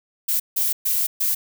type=noise bursts at uneven times; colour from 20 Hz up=violet; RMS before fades=-21 dBFS; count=4; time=0.28-0.4 / 0.56-0.73 / 0.85-1.07 / 1.2-1.35 s; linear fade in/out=10 ms; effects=none